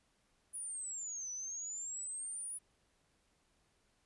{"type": "exponential two-way sweep", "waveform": "sine", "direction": "down then up", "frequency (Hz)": [9956, 5920, 9956], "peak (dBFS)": -40, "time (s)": [0.53, 2.59], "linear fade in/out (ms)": 20, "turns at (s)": 1.31, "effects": ["pink hiss -75 dBFS RMS until 4.05 s", "resampled to 24000 Hz"]}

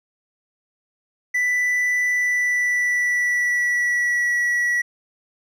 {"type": "tone with pitch glide", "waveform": "triangle", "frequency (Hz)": [1982, 1935.6], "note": ["B6", "B6"], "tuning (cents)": [6, -35], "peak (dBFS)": -16, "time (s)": [1.34, 4.82], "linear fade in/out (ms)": 10, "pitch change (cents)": -41, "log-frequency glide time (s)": [2.07, 4.34], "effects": []}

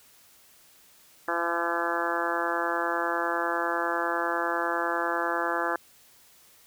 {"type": "harmonic tone", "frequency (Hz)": 170, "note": "F3", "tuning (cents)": -46, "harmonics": [2, 3, 4, 5, 6, 7, 8, 9, 10], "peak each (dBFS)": [-34, -34, -34, -34, -34, -34, -34, -34, -34], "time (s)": [1.28, 5.76], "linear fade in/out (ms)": 2, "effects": ["white hiss -57 dBFS RMS until 6.66 s"]}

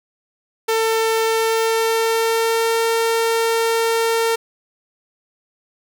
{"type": "tone with pitch glide", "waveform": "sawtooth", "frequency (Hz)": [448, 455.8], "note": ["A4", "A#4"], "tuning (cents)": [31, -39], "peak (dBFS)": -12, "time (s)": [0.68, 4.36], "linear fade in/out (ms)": 10, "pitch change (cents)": 30, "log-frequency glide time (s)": [1.2, 2.81], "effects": []}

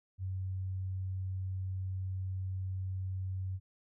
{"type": "tone", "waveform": "sine", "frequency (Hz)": 94.1, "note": "F#2", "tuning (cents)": 30, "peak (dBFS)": -34, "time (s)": [0.18, 3.6], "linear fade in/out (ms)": 50, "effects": []}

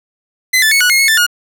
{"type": "tone with pitch steps", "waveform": "sawtooth", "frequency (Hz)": [2032, 1752, 2207, 1468, 2150, 2186, 1770, 1438], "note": ["B6", "A6", "C#7", "F#6", "C7", "C#7", "A6", "F#6"], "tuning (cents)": [49, -8, -8, -14, 47, -25, 10, -50], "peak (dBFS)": -5, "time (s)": [0.53, 1.266], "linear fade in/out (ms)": 10, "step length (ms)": 92, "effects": []}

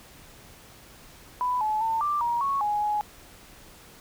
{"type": "tone with pitch steps", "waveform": "sine", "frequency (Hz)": [994, 859, 898, 1179, 947, 1106, 833, 838], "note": ["B5", "A5", "A5", "D6", "A#5", "C#6", "G#5", "G#5"], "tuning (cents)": [11, -42, 35, 6, 27, -4, 5, 15], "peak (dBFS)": -23, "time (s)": [1.41, 3.01], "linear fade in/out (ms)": 0, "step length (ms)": 200, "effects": ["pink hiss -50 dBFS RMS until 4 s"]}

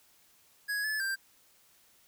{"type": "tone with pitch steps", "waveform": "square", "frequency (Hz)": [1666, 1727, 1579], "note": ["G#6", "A6", "G6"], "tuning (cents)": [5, -33, 12], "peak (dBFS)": -31, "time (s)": [0.68, 1.16], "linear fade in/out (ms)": 20, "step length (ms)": 160, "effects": ["white hiss -64 dBFS RMS until 2.07 s"]}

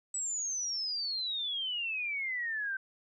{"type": "exponential sweep", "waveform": "sine", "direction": "down", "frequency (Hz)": [7960, 1536], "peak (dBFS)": -32, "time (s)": [0.14, 2.77], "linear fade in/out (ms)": 5, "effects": []}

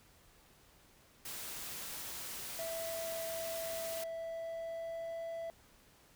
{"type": "noise", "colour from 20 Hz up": "white", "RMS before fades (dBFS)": -44, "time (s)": [1.25, 4.04], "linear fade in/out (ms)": 5}
{"type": "tone with pitch glide", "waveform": "triangle", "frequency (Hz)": [659.3, 663.9], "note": ["E5", "E5"], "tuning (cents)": [0, 12], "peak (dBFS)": -37, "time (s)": [2.59, 5.5], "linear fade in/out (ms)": 0, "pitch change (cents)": 12, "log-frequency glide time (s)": [4.16, 5.17]}
{"effects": ["pink hiss -64 dBFS RMS until 6.15 s"]}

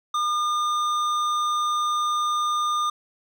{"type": "tone with hard clipping", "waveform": "triangle", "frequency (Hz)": 1210, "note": "D#6", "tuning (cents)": -49, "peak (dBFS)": -23, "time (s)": [0.14, 2.9], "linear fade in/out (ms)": 5, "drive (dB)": 14, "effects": []}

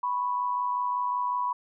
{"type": "tone pair together", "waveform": "sine", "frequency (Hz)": [987.8, 1093.2], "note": ["B5", "C#6"], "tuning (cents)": [0, -24], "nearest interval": "major second", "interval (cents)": 176, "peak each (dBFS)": [-26, -33], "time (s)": [0.03, 1.53], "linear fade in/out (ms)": 5, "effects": []}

